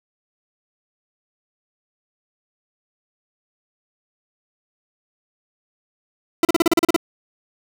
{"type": "tone bursts", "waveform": "40% pulse", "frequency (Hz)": 334.8, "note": "E4", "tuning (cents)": 27, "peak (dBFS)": -11, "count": 10, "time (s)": [6.43, 6.963], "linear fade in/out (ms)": 2, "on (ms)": 20, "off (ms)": 37, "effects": []}